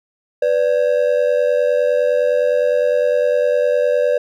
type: ring-modulated tone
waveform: triangle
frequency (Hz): 540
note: C#5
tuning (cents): -45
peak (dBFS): -8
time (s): 0.42-4.18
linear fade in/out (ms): 5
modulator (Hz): 44.9
effects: none